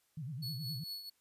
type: tone with vibrato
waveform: sine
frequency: 140 Hz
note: C#3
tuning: 18 cents sharp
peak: -39 dBFS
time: 0.17-0.84 s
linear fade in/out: 5 ms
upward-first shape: sine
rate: 9.6 Hz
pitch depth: 270 cents each way
type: tone with tremolo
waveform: 45% pulse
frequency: 4400 Hz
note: C#8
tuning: 14 cents flat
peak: -38 dBFS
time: 0.42-1.1 s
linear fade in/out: 10 ms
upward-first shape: triangle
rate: 4.5 Hz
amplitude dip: 70%
effects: white hiss -75 dBFS RMS until 1.2 s + resampled to 32000 Hz